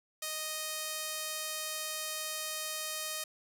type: tone with band-pass filter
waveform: sawtooth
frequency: 622.3 Hz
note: D#5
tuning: in tune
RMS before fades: -38 dBFS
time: 0.22-3.24 s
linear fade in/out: 5 ms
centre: 10000 Hz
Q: 0.52
effects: none